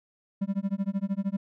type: tone with tremolo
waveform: triangle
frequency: 196.6 Hz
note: G3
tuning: 5 cents sharp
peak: -21 dBFS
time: 0.41-1.37 s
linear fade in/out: 10 ms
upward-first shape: sine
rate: 13 Hz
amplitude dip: 100%
effects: none